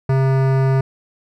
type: tone with hard clipping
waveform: sine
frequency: 133.6 Hz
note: C3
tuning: 36 cents sharp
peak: -15 dBFS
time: 0.09-0.81 s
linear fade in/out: 5 ms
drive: 18 dB
effects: none